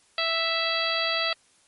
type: harmonic tone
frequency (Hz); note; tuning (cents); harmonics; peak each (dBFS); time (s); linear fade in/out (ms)
659.3; E5; 0; 1 / 2 / 3 / 4 / 5 / 6 / 7; -31 / -31 / -31 / -31 / -31 / -31 / -31; 0.18-1.33; 2
effects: white hiss -61 dBFS RMS until 1.67 s + MP3 48 kbps